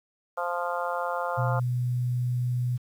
harmonic tone, 174.61 Hz, F3, in tune, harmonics 3 / 4 / 5 / 6 / 7 / 8, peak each -32 / -33 / -34 / -35 / -35 / -36 dBFS, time 0.37-1.6 s, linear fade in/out 10 ms
sine tone, 123.47 Hz, B2, in tune, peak -24 dBFS, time 1.37-2.78 s, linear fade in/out 20 ms
effects 9-bit

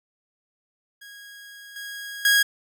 sawtooth tone with level steps, 1645 Hz, G#6, 17 cents flat, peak -38 / -30 / -12 dBFS, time 1.01-2.43 s, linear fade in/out 10 ms, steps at 1.76 / 2.25 s, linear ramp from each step 2 ms, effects none

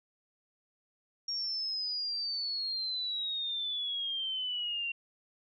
sine exponential sweep, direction down, 5590 to 2746 Hz, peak -32 dBFS, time 1.28-4.92 s, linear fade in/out 5 ms, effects none

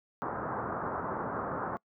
white low-pass noise, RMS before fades -35 dBFS, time 0.22-1.77 s, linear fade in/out 0 ms, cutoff 1400 Hz, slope 48 dB/octave, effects noise-tail reverb RT60 0.1 s tail -25 dB re dry + high-pass 100 Hz 12 dB/octave

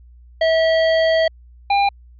square tone pair in turn, 648 / 801.9 Hz, E5 / G5, -30 / +39 cents, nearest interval major third, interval 369 cents, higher second, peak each -14 dBFS, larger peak neither, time 0.41-1.28 / 1.7-1.89 s, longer first, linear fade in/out 5 ms, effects added 60 Hz sine -42 dBFS peak until 2.19 s + resampled to 11025 Hz

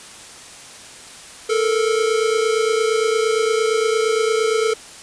square tone pair together, 437.1 / 465.8 Hz, A4 / A#4, -11 / -1 cents, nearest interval minor second, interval 110 cents, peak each -18 / -22 dBFS, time 1.49-4.74 s, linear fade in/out 10 ms, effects white hiss -39 dBFS RMS until 5.02 s + resampled to 22050 Hz

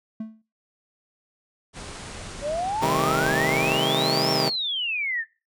triangle tone with exponential decay, 220 Hz, A3, in tune, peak -24 dBFS, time 0.2-0.42 s, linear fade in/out 5 ms, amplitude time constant 46 ms
pink low-pass noise, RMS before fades -38 dBFS, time 1.73-3.8 s, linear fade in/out 50 ms, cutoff 10000 Hz, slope 96 dB/octave
sine exponential two-way sweep, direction up then down, 554.4 to 5500 to 1737 Hz, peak -24 dBFS, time 2.41-5.25 s, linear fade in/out 50 ms, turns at 4.31 s
10% pulse chord, A half-diminished seventh, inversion first, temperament just, 132 / 158.4 / 198 / 220 Hz, C3 / Eb3 / G3 / A3, +16 / +31 / +18 / 0 cents, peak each -19 / -18 / -23 / -23 dBFS, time 2.81-4.5 s, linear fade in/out 20 ms
effects noise-tail reverb RT60 0.3 s tail -21 dB re dry

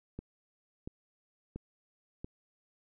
click train, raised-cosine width 3 ms, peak -27 dBFS, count 4, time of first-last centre 0.19-2.245 s, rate 1.46 Hz, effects none

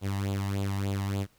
sawtooth tone with flanger, 98.6 Hz, G2, 11 cents sharp, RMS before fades -30 dBFS, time 0.01-1.27 s, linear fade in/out 50 ms, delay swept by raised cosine 0.26 to 1.07 ms, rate 3.4 Hz, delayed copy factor +0.7, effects pink hiss -65 dBFS RMS until 1.38 s

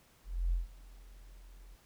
sine tone with ADSR envelope, 43.25 Hz, F1, 16 cents flat, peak -26 dBFS, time 0.24-1.76 s, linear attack 280 ms, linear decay 150 ms, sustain -24 dB, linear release 10 ms, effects tanh soft clip ceiling -22 dBFS + pink hiss -65 dBFS RMS until 1.85 s

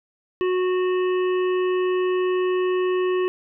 harmonic tone with a mistuned harmonic, 366.8 Hz, F#4, 15 cents flat, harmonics 1 / 3 / 5 / 7 / 8, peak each -19 / -31 / -36 / -38 / -41 dBFS, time 0.41-3.28 s, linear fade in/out 0 ms, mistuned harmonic 7, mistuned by +29 cents, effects none

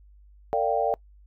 sine chord, G minor seventh, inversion first, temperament equal with one note detuned, 454.7 / 587.3 / 698.5 / 784 Hz, Bb4 / D5 / F5 / G5, -43 / 0 / 0 / 0 cents, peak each -27 dBFS, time 0.53-0.94 s, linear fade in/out 0 ms, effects noise-tail reverb RT60 0.1 s tail -24 dB re dry + added 50 Hz sine -50 dBFS peak until 1.26 s

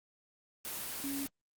sine tone in noise, 277.2 Hz, C#4, in tune, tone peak -36 dBFS, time 1.04-1.26 s, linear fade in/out 0 ms, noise white, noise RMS -40 dBFS, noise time 0.65-1.27 s, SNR +1 dB, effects Opus 24 kbps

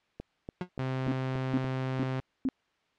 click train, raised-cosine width 2 ms, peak -25 dBFS, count 6, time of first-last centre 0.2-1.645 s, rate 3.46 Hz
30% pulse tone with exponential decay, 180 Hz, F#3, 47 cents flat, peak -26 dBFS, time 0.61-0.69 s, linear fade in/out 2 ms, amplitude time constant 17 ms
sawtooth tone, 130.81 Hz, C3, in tune, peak -26 dBFS, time 0.79-2.2 s, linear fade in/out 0 ms
sine tone bursts, 262.8 Hz, C4, 8 cents sharp, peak -25 dBFS, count 4, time 1.08-2.488 s, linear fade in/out 0 ms, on 37 ms, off 420 ms
effects white hiss -71 dBFS RMS until 2.98 s + low-pass 3000 Hz 12 dB/octave

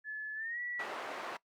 sine tone with pitch glide, 1722 to 1944.1 Hz, A6 to B6, -38 to -28 cents, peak -37 dBFS, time 0.04-0.86 s, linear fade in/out 50 ms, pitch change +210 cents, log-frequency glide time 0.35-0.6 s
white band-pass noise, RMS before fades -42 dBFS, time 0.79-1.37 s, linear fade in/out 5 ms, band 440 to 1300 Hz, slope 12 dB/octave
effects noise-tail reverb RT60 0.1 s tail -21 dB re dry + Opus 48 kbps

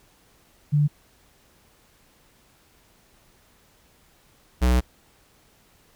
sine / square tone pair in turn, 147.3 / 61.93 Hz, D3 / B1, +6 / +5 cents, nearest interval octave + minor third, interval 1501 cents, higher first, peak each -16 / -17 dBFS, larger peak first, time 0.72-0.88 / 4.61-4.81 s, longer second, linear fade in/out 20 ms, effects pink hiss -59 dBFS RMS until 5.95 s

